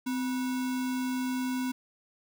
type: tone with sample-and-hold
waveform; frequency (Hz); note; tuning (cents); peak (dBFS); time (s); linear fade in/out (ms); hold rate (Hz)
sine; 256.3; C4; -36; -28; 0.06-1.72; 10; 1225
effects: none